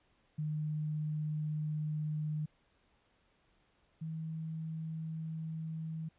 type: tone pair in turn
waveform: sine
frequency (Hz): 152.7 / 159.94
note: D#3 / D#3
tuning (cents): -32 / +48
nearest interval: minor second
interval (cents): 80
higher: second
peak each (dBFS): -33 / -37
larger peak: first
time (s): 0.38-2.46 / 4.01-6.09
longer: neither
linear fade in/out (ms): 10
effects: pink hiss -72 dBFS RMS until 6.18 s + resampled to 8000 Hz